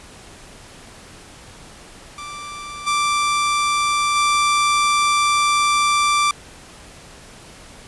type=tone with level steps; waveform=sawtooth; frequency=1174.7 Hz; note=D6; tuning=in tune; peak=-27 / -13 / -11 dBFS; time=2.18-6.31 s; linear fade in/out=2 ms; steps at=2.86 / 4.15 s; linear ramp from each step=20 ms; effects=pink hiss -42 dBFS RMS until 7.87 s + resampled to 24000 Hz